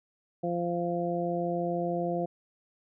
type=harmonic tone; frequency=173.2 Hz; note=F3; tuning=14 cents flat; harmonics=1 / 2 / 3 / 4; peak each=-33 / -33 / -33 / -33 dBFS; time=0.43-2.26 s; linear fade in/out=10 ms; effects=none